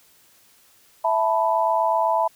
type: chord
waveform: sine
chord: E suspended fourth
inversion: none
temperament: equal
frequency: 659.3 / 880 / 987.8 Hz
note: E5 / A5 / B5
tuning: 0 / 0 / 0 cents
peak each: -22 dBFS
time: 1.04-2.28 s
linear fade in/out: 10 ms
effects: white hiss -56 dBFS RMS until 2.35 s